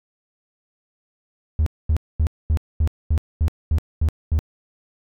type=tone bursts; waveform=triangle; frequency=77.7 Hz; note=D#2; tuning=2 cents flat; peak=-12 dBFS; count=10; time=1.59-4.39 s; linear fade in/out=0 ms; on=73 ms; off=230 ms; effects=tanh soft clip ceiling -9 dBFS